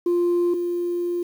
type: tone pair in turn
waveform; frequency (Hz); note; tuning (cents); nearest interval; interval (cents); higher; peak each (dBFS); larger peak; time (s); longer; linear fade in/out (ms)
sine; 349.2 / 349.2; F4 / F4; 0 / 0; unison; 0; neither; -15 / -21; first; 0.06-0.54 / 0.54-1.23; second; 5
effects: tanh soft clip ceiling -16 dBFS + 8-bit